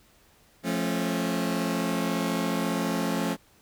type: chord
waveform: sawtooth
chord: F augmented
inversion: none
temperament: just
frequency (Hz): 174.61 / 218.3 / 272.8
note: F3 / A3 / C#4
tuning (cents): 0 / -13 / -28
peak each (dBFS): -26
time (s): 0.63-3.37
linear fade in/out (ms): 50
effects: pink hiss -60 dBFS RMS until 3.61 s